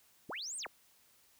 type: linear two-way sweep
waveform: sine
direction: up then down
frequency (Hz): 96.5 to 8870 to 96.5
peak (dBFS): -39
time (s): 0.29-0.67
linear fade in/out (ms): 5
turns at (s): 0.57
effects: white hiss -67 dBFS RMS until 1.39 s